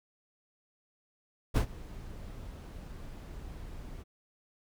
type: noise with ADSR envelope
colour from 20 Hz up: brown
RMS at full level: -22 dBFS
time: 1.54-4.04 s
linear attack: 26 ms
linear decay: 89 ms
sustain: -22 dB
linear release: 30 ms
effects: none